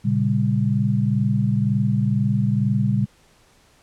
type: chord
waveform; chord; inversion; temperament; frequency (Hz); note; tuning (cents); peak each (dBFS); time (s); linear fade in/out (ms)
sine; G diminished; first; equal with one note detuned; 116.54 / 138.59 / 199.88; Bb2 / Db3 / G3; 0 / 0 / +34; -21 / -22 / -21; 0.04-3.06; 20
effects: pink hiss -56 dBFS RMS until 3.82 s + low-pass 10000 Hz 12 dB/octave